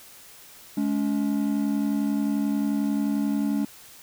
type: tone pair together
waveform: triangle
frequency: 211.7 / 283 Hz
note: G#3 / C#4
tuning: +33 / +36 cents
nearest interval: perfect fourth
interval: 503 cents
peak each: -23 dBFS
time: 0.77-3.65 s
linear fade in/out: 5 ms
effects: white hiss -48 dBFS RMS until 4.02 s